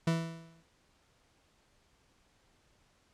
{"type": "tone with exponential decay", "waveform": "40% pulse", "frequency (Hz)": 164.81, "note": "E3", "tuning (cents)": 0, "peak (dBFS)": -24, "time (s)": [0.07, 0.63], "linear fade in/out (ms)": 5, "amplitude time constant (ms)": 120, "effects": ["pink hiss -69 dBFS RMS until 3.13 s", "low-pass 8000 Hz 12 dB/octave"]}